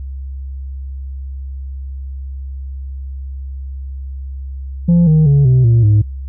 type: tone with pitch steps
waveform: sine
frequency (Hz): 172 / 155.91 / 141.33 / 128.11 / 116.13 / 105.27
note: F3 / D#3 / C#3 / C3 / A#2 / G#2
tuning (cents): -26 / +4 / +34 / -36 / -6 / +24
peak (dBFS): -4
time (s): 4.88-6.02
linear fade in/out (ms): 10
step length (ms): 190
effects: tanh soft clip ceiling -6 dBFS + added 67 Hz sine -23 dBFS peak until 6.28 s